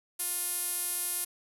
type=tone with band-pass filter; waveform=sawtooth; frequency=354.1 Hz; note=F4; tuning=24 cents sharp; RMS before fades=-33 dBFS; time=0.19-1.25 s; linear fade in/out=10 ms; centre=11000 Hz; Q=4.3; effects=none